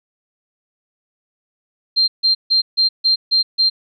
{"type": "tone bursts", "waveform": "sine", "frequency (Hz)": 4171, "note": "C8", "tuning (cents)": -6, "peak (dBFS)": -11, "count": 7, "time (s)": [1.96, 3.7], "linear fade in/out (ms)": 20, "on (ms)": 120, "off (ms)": 150, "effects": []}